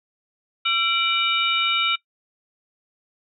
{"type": "tone cluster", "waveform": "sine", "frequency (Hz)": [1349, 2341, 2954, 3709], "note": ["E6", "D7", "F#7", "A#7"], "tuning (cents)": [40, -6, -3, -9], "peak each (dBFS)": -24, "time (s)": [0.65, 1.96], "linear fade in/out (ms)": 10, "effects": ["noise-tail reverb RT60 0.1 s tail -21 dB re dry"]}